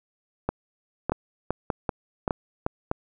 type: two click trains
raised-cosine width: 1 ms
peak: -10 / -10 dBFS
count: 5 / 5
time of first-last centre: 0.49-2.914 / 1.12-2.664 s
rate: 1.65 / 2.59 Hz
effects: none